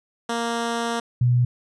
10% pulse / sine tone pair in turn, 233.1 / 122.8 Hz, A#3 / B2, 0 / -9 cents, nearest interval major seventh, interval 1109 cents, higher first, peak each -15 dBFS, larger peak neither, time 0.29-1 / 1.21-1.45 s, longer first, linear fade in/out 5 ms, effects resampled to 22050 Hz

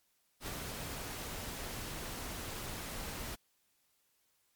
pink noise with ADSR envelope, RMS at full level -39 dBFS, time 0.4-3.36 s, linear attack 79 ms, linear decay 5 ms, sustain -3 dB, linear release 20 ms, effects white hiss -75 dBFS RMS until 4.55 s + MP3 96 kbps

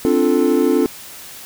triangle chord, D minor seventh, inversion third, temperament equal, 261.6 / 293.7 / 349.2 / 440 Hz, C4 / D4 / F4 / A4, 0 / 0 / 0 / 0 cents, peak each -16 dBFS, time 0.05-0.86 s, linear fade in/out 0 ms, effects white hiss -36 dBFS RMS until 1.45 s

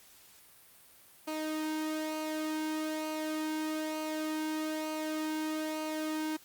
sawtooth tone with flanger, 311.1 Hz, D#4, in tune, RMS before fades -35 dBFS, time 1.27-6.37 s, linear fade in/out 10 ms, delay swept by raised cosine 0.56 to 1.56 ms, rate 1.1 Hz, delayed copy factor -0.5, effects white hiss -58 dBFS RMS until 6.44 s + Opus 48 kbps

